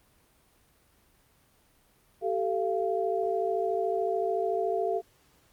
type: tone cluster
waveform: sine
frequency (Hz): 385.7 / 439.4 / 690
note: G4 / A4 / F5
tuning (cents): -28 / -2 / -21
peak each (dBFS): -30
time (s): 2.21-5.02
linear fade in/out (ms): 50
effects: pink hiss -64 dBFS RMS until 5.52 s + Opus 32 kbps